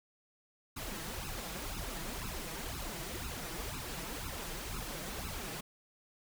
pink noise with flanger, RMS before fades -41 dBFS, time 0.76-5.61 s, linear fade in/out 10 ms, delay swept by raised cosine 0.75 to 6.25 ms, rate 2 Hz, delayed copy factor +1, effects none

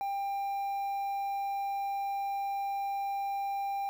triangle tone with quantisation, 794 Hz, G5, 22 cents sharp, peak -29 dBFS, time 0.01-3.89 s, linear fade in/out 0 ms, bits 9, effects none

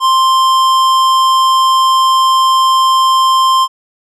sine tone with tanh clipping, 1050 Hz, C6, 6 cents sharp, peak -9 dBFS, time 0-3.68 s, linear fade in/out 50 ms, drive 15 dB, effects none

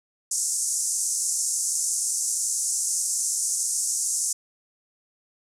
pink band-pass noise, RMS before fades -26 dBFS, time 0.31-4.33 s, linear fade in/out 5 ms, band 6000 to 10000 Hz, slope 48 dB/octave, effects none

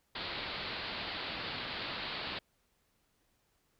white low-pass noise, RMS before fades -40 dBFS, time 0.15-2.39 s, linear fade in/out 5 ms, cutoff 4600 Hz, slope 96 dB/octave, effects pink hiss -75 dBFS RMS until 3.79 s

